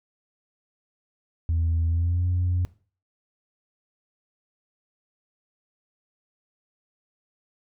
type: tone with pitch glide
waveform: sine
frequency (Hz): 82.41 to 89.35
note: E2 to F2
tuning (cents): 0 to +40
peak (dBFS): -19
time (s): 1.49-2.65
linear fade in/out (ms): 0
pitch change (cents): +140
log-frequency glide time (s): 1.87-2.26
effects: noise-tail reverb RT60 0.4 s tail -20 dB re dry + tanh soft clip ceiling -18 dBFS